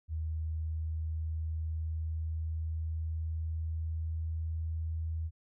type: tone with pitch glide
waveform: sine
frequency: 79.3 to 80.69 Hz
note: D#2 to E2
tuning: +33 to -36 cents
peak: -32 dBFS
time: 0.08-5.31 s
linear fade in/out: 50 ms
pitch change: +31 cents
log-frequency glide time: 0.39-4.71 s
effects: none